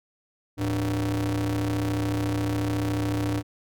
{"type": "ring-modulated tone", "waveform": "45% pulse", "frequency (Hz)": 93, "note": "F#2", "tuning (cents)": 9, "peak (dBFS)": -21, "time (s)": [0.57, 3.43], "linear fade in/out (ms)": 50, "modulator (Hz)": 203, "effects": []}